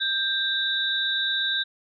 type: tone cluster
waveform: sine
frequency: 1582 / 3614 / 3877 Hz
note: G6 / A7 / B7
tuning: +15 / +46 / -33 cents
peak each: -27 dBFS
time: 0-1.64 s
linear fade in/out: 20 ms
effects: none